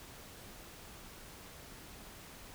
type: silence
effects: pink hiss -52 dBFS RMS until 2.54 s